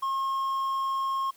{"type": "tone", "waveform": "triangle", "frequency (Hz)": 1077, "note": "C6", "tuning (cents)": 50, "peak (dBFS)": -24, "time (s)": [0.02, 1.31], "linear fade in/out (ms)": 10, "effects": ["white hiss -58 dBFS RMS until 1.36 s"]}